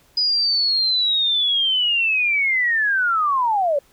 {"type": "linear sweep", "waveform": "sine", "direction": "down", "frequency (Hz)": [4978, 544], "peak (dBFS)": -16, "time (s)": [0.17, 3.79], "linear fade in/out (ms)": 5, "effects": ["pink hiss -56 dBFS RMS until 3.92 s"]}